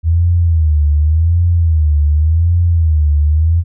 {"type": "tone with vibrato", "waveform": "sine", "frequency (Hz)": 80, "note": "D#2", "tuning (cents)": 49, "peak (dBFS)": -8, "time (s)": [0.03, 3.64], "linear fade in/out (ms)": 50, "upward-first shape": "sine", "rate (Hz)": 0.88, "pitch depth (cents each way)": 140, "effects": []}